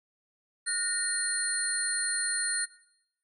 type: tone cluster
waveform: sine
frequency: 1452 / 1835 / 4221 / 9330 Hz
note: F#6 / A#6 / C8 / D9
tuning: -33 / -28 / +14 / -12 cents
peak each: -37 / -35 / -34 / -30 dBFS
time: 0.66-2.66 s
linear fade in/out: 20 ms
effects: noise-tail reverb RT60 0.8 s tail -18 dB re dry